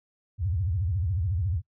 sine tone with vibrato, 89.5 Hz, F2, 43 cents sharp, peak -24 dBFS, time 0.38-1.62 s, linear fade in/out 50 ms, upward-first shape sine, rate 14 Hz, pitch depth 290 cents each way, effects noise-tail reverb RT60 0.1 s tail -23 dB re dry

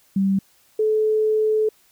sine tone pair in turn, 194.4 / 432.6 Hz, G3 / A4, -14 / -29 cents, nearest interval octave + major second, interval 1385 cents, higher second, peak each -16 dBFS, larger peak neither, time 0.16-0.39 / 0.79-1.69 s, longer second, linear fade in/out 5 ms, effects white hiss -58 dBFS RMS until 1.91 s

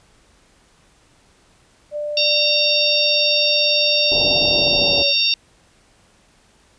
sine tone with pitch glide, 593 to 564.9 Hz, D5 to C#5, +17 to +33 cents, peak -22 dBFS, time 1.91-5.14 s, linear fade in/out 50 ms, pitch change -84 cents, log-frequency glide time 4.54-5 s
harmonic tone, 918 Hz, A#5, 27 cents flat, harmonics 3 / 4 / 5 / 6, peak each -20 / -19 / -21 / -21 dBFS, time 2.17-5.34 s, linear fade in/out 2 ms
white low-pass noise, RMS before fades -26 dBFS, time 4.11-5.03 s, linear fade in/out 10 ms, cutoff 790 Hz, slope 48 dB/octave
effects pink hiss -55 dBFS RMS until 6.78 s + resampled to 22050 Hz

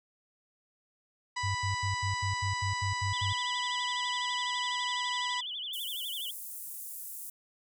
harmonic tone, 987.8 Hz, B5, in tune, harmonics 1 / 2 / 3 / 4 / 5 / 6 / 7 / 8, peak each -34 / -36 / -45 / -45 / -43 / -49 / -52 / -47 dBFS, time 1.36-5.41 s, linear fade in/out 10 ms
sine tone bursts, 98 Hz, G2, in tune, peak -30 dBFS, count 10, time 1.43-3.332 s, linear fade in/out 10 ms, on 120 ms, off 78 ms
sine tone with vibrato, 3216 Hz, G7, 44 cents sharp, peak -35 dBFS, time 3.13-6.31 s, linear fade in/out 5 ms, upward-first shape sine, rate 12 Hz, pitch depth 170 cents each way
pink high-pass noise, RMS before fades -42 dBFS, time 5.73-7.3 s, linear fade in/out 5 ms, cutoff 9200 Hz, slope 24 dB/octave
effects none

